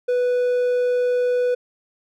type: tone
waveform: triangle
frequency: 493.9 Hz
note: B4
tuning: in tune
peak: -15 dBFS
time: 0.08-1.55 s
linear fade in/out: 10 ms
effects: none